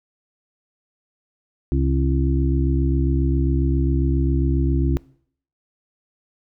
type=harmonic tone; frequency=67.4 Hz; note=C#2; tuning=48 cents flat; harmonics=1 / 2 / 4 / 5; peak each=-19 / -22 / -25 / -26 dBFS; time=1.72-4.97 s; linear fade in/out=0 ms; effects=noise-tail reverb RT60 0.6 s tail -22 dB re dry